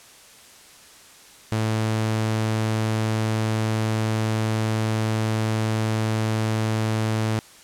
sawtooth tone, 110 Hz, A2, in tune, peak -17 dBFS, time 1.52-7.39 s, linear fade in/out 0 ms, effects white hiss -48 dBFS RMS until 7.63 s + low-pass 10000 Hz 12 dB/octave

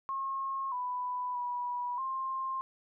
sine tone with pitch steps, 1080 / 993 / 977 / 1058 Hz, C#6 / B5 / B5 / C6, -45 / +9 / -19 / +19 cents, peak -32 dBFS, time 0.09-2.61 s, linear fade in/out 0 ms, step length 630 ms, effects none

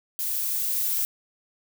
violet noise with level ramp, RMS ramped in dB -28 to -25 dBFS, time 0.19-1.05 s, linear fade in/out 0 ms, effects none

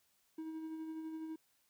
triangle tone with tremolo, 318.4 Hz, D#4, 40 cents sharp, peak -38 dBFS, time 0.38-1.36 s, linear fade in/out 5 ms, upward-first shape sine, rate 12 Hz, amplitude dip 35%, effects white hiss -75 dBFS RMS until 1.69 s

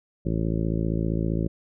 harmonic tone, 55.2 Hz, A1, 6 cents sharp, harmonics 1 / 2 / 3 / 4 / 5 / 6 / 7 / 8 / 9 / 10, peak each -29 / -30 / -27 / -32 / -34 / -32 / -36 / -40 / -44 / -40 dBFS, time 0.25-1.48 s, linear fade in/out 10 ms, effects none

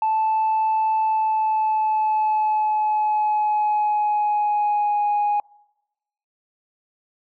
sine tone with pitch glide, 876 to 828.7 Hz, A5 to G#5, -8 to -4 cents, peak -16 dBFS, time 0.02-5.4 s, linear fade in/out 2 ms, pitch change -96 cents, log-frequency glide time 1.02-5.06 s, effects noise-tail reverb RT60 1.0 s tail -26 dB re dry + tanh soft clip ceiling -15 dBFS

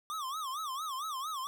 square tone with vibrato, 1157 Hz, D6, 26 cents flat, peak -36 dBFS, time 0.1-1.47 s, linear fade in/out 0 ms, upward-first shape sine, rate 4.4 Hz, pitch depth 200 cents each way, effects none

